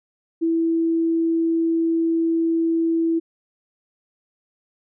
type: tone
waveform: sine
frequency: 329.6 Hz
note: E4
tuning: in tune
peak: -17 dBFS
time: 0.41-3.2 s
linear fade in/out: 20 ms
effects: none